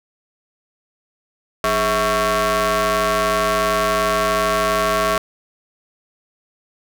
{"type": "ring-modulated tone", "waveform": "sawtooth", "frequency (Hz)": 233.1, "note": "A#3", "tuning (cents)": 0, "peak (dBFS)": -9, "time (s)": [1.64, 5.18], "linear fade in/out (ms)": 2, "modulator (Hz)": 881, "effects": []}